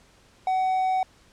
triangle tone, 751 Hz, F#5, 26 cents sharp, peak -19 dBFS, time 0.47-1.03 s, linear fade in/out 2 ms, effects pink hiss -57 dBFS RMS until 1.32 s + low-pass 8000 Hz 12 dB/octave

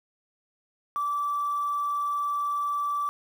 sine tone with quantisation, 1161 Hz, D6, 20 cents flat, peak -25 dBFS, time 0.96-3.09 s, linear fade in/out 0 ms, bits 8, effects none

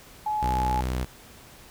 sine tone, 850 Hz, G#5, 40 cents sharp, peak -24 dBFS, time 0.26-0.81 s, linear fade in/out 5 ms
sawtooth tone with vibrato, 63.2 Hz, B1, 41 cents sharp, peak -22 dBFS, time 0.42-1.05 s, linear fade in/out 10 ms, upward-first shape square, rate 16 Hz, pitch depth 21 cents each way
effects pink hiss -49 dBFS RMS until 1.7 s

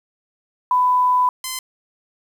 sine / 5% pulse tone pair in turn, 998 / 1030.8 Hz, B5 / C6, +18 / -26 cents, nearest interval minor second, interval 56 cents, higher second, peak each -13 dBFS, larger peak neither, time 0.71-1.29 / 1.44-1.59 s, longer first, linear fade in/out 2 ms, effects 8-bit

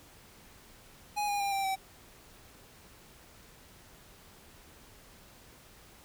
square tone with pitch steps, 830.6 / 814.9 / 799.5 / 784.4 / 769.6 Hz, G#5 / G#5 / G5 / G5 / G5, 0 / -33 / +34 / +1 / -32 cents, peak -30 dBFS, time 1.16-1.76 s, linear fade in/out 20 ms, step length 120 ms, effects pink hiss -56 dBFS RMS until 6.04 s

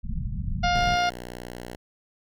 pink low-pass noise, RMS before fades -29 dBFS, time 0.03-0.97 s, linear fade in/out 20 ms, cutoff 220 Hz, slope 96 dB/octave
harmonic tone, 707 Hz, F5, 21 cents sharp, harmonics 1 / 2 / 3 / 4 / 5 / 6 / 7 / 8, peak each -22 / -28 / -32 / -34 / -36 / -38 / -39 / -40 dBFS, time 0.63-1.1 s, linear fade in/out 10 ms
5% pulse tone, 60.5 Hz, B1, 35 cents flat, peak -25 dBFS, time 0.74-1.76 s, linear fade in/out 5 ms
effects none

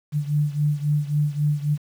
sine beating tone pair, 146.83 / 150.53 Hz, D3 / D3, 0 / +43 cents, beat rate 3.7 Hz, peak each -21 / -24 dBFS, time 0.12-1.78 s, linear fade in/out 50 ms, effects 8-bit

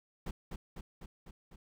brown noise with echo, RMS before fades -38 dBFS, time 0.26-0.31 s, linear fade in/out 5 ms, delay 250 ms, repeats 5, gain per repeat -3 dB, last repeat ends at 1.56 s, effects none

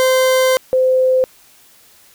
40% pulse / sine tone pair in turn, 518 / 515.9 Hz, C5 / C5, -17 / -24 cents, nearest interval unison, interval 7 cents, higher first, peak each -10 dBFS, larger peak neither, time 0-0.57 / 0.73-1.24 s, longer first, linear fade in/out 0 ms, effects white hiss -48 dBFS RMS until 2.14 s

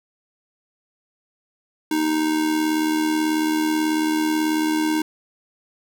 square tone with amplitude modulation, 310.7 Hz, D#4, 2 cents flat, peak -17 dBFS, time 1.91-5.02 s, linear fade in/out 5 ms, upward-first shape sine, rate 78.3 Hz, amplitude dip 50%, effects none

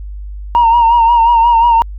sine tone with vibrato, 932.3 Hz, A#5, in tune, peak -4 dBFS, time 0.55-1.82 s, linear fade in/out 0 ms, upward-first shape sine, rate 5.6 Hz, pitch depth 49 cents each way, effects tanh soft clip ceiling -3 dBFS + added 50 Hz sine -23 dBFS peak until 1.98 s

